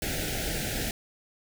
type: band-stop noise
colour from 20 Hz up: pink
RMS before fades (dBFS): -31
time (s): 0.02-0.91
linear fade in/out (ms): 2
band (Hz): 830 to 1400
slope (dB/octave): 96
effects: none